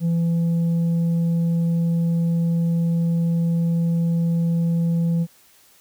sine tone with tanh clipping, 168 Hz, E3, 33 cents sharp, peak -18 dBFS, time 0-5.27 s, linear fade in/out 50 ms, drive 3 dB, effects white hiss -54 dBFS RMS until 5.8 s

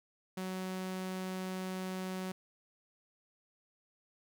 sawtooth tone, 186.5 Hz, F#3, 14 cents sharp, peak -33 dBFS, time 0.37-2.32 s, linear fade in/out 5 ms, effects none

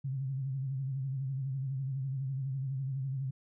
sine tone with vibrato, 134.1 Hz, C3, 43 cents sharp, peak -32 dBFS, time 0.04-3.31 s, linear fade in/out 10 ms, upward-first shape sine, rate 12 Hz, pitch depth 70 cents each way, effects none

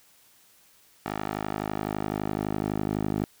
10% pulse tone with band-pass filter sweep, 51.91 Hz, G#1, in tune, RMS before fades -30 dBFS, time 1.06-3.24 s, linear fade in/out 0 ms, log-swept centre 970 to 310 Hz, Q 0.71, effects white hiss -59 dBFS RMS until 3.4 s

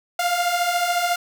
sawtooth beating tone pair, 692 / 706 Hz, F5 / F5, -16 / +19 cents, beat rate 14 Hz, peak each -21 / -17 dBFS, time 0.19-1.16 s, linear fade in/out 5 ms, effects none

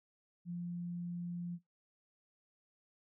sine tone, 174.1 Hz, F3, 5 cents flat, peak -38 dBFS, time 0.45-1.59 s, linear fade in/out 50 ms, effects noise-tail reverb RT60 0.2 s tail -21 dB re dry

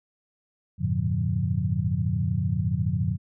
sine tone cluster, 89.2 / 104 / 117.8 / 145.2 / 177.7 Hz, F2 / G#2 / A#2 / D3 / F3, +37 / +3 / +19 / -19 / +30 cents, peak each -29 dBFS, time 0.78-3.18 s, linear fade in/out 50 ms, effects none

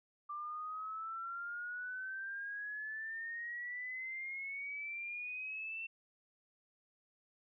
sine exponential sweep, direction up, 1178 to 2698 Hz, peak -40 dBFS, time 0.29-5.87 s, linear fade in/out 10 ms, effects none

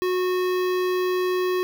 square tone with notch filter, 365.6 Hz, F#4, 21 cents flat, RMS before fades -23 dBFS, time 0.02-1.63 s, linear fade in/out 0 ms, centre 8100 Hz, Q 0.72, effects none

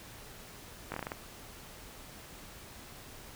slowing click train, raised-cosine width 0.5 ms, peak -21 dBFS, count 7, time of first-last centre 0.92-1.119 s, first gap 20 ms, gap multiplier 1.2, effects pink hiss -50 dBFS RMS until 3.35 s

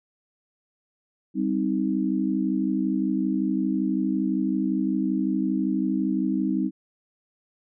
sine chord, C minor, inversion second, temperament just, 196.22 / 261.6 / 314 Hz, G3 / C4 / Eb4, +2 / 0 / +16 cents, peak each -26 dBFS, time 1.34-6.71 s, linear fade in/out 50 ms, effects none

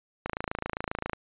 click train, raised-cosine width 0.5 ms, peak -15 dBFS, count 25, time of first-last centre 0.26-1.133 s, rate 27.5 Hz, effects resampled to 8000 Hz

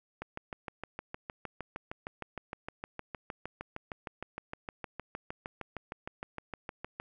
click train, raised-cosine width 0.5 ms, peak -23 dBFS, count 45, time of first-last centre 0.22-7 s, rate 6.49 Hz, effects none

